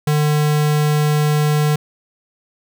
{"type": "tone", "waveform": "square", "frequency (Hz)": 150, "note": "D3", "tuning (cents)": 37, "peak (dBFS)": -14, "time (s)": [0.07, 1.76], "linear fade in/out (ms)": 5, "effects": []}